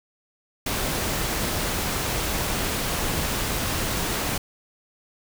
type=noise; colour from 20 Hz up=pink; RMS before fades=-26 dBFS; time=0.66-4.38 s; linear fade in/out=5 ms; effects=none